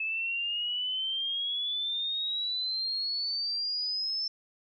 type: exponential sweep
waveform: sine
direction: up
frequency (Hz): 2600 to 5320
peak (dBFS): -29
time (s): 0-4.28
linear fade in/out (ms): 5
effects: none